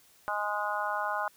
harmonic tone, 207.6 Hz, G#3, in tune, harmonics 3 / 4 / 5 / 6 / 7, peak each -37 / -34 / -35 / -36 / -35 dBFS, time 0.28-1.28 s, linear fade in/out 0 ms, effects white hiss -61 dBFS RMS until 1.36 s

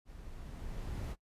brown noise with level ramp, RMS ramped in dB -50 to -37 dBFS, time 0.05-1.16 s, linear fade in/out 50 ms, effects noise-tail reverb RT60 0.1 s tail -20 dB re dry + resampled to 32000 Hz

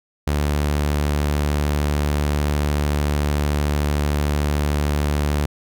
sawtooth tone, 73.42 Hz, D2, in tune, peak -14 dBFS, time 0.27-5.46 s, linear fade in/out 5 ms, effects none

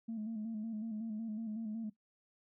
sine tone with vibrato, 220 Hz, A3, in tune, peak -36 dBFS, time 0.08-1.9 s, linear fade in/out 10 ms, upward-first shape square, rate 5.4 Hz, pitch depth 53 cents each way, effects noise-tail reverb RT60 0.1 s tail -17 dB re dry + tanh soft clip ceiling -34 dBFS

